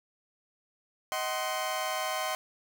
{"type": "chord", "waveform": "sawtooth", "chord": "C diminished", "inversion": "first", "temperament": "just", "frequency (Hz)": [627.9, 753.5, 1046.5], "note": ["Eb5", "Gb5", "C6"], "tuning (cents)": [16, 31, 0], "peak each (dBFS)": -31, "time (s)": [1.12, 2.35], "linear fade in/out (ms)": 0, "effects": []}